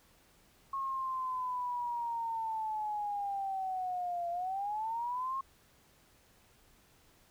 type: linear two-way sweep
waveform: sine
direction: down then up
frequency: 1090 to 685 to 1086 Hz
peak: -33 dBFS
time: 0.73-5.41 s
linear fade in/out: 5 ms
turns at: 4.3 s
effects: pink hiss -65 dBFS RMS until 7.3 s